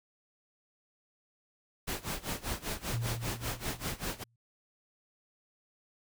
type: noise with tremolo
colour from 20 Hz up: pink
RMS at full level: -34 dBFS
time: 1.87-4.24 s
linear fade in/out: 10 ms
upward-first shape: sine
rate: 5.1 Hz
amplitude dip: 90%
type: tone with exponential decay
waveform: sine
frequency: 116.54 Hz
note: A#2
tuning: in tune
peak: -29 dBFS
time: 2.93-4.36 s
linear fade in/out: 5 ms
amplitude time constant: 310 ms
effects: none